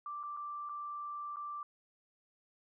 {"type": "tone with dropouts", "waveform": "sine", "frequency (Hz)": 1174.7, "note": "D6", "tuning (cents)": 0, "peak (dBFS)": -39, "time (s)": [0.06, 1.63], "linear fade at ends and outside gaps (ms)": 2, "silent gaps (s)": [[0.231, 0.235], [0.367, 0.371], [0.69, 0.694], [1.36, 1.368]], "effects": []}